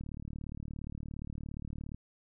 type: click train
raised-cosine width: 5 ms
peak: -29 dBFS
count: 73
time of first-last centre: 0.01-1.945 s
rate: 37.2 Hz
effects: none